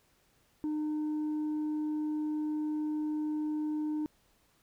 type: tone with tanh clipping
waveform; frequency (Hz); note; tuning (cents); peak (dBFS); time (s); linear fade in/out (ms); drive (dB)
sine; 304.4; D#4; -38; -31; 0.64-4.06; 0; 2
effects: pink hiss -69 dBFS RMS until 4.62 s